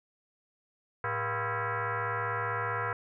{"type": "tone with frequency modulation", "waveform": "sine", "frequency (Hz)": 185.2, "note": "F#3", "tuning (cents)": 2, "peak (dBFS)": -29, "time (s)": [1.04, 2.93], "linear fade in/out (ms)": 2, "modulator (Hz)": 295, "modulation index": 5.6, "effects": []}